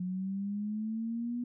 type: linear sweep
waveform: sine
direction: up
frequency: 179.7 to 244.4 Hz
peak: -32 dBFS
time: 0-1.44 s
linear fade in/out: 5 ms
effects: none